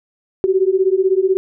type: beating tone pair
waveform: sine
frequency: 371.4 / 387.4 Hz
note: F#4 / G4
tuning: +7 / -20 cents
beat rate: 16 Hz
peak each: -15 dBFS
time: 0.44-1.37 s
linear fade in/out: 0 ms
effects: none